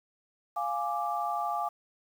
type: chord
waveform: sine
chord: D diminished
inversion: first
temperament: equal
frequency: 698.5 / 830.6 / 1174.7 Hz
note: F5 / Ab5 / D6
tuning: 0 / 0 / 0 cents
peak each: -33 dBFS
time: 0.56-1.69 s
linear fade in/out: 10 ms
effects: 9-bit